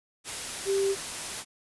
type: tone in noise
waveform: sine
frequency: 392 Hz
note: G4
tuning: in tune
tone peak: -23 dBFS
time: 0.65-0.96 s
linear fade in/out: 50 ms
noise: white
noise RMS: -35 dBFS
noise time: 0.24-1.45 s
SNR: +9 dB
effects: resampled to 24000 Hz